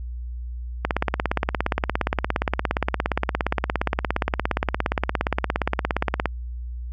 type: click train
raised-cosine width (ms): 0.5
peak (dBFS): -5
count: 94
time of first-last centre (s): 0.85-6.257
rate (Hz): 17.2
effects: added 60 Hz sine -29 dBFS peak until 6.92 s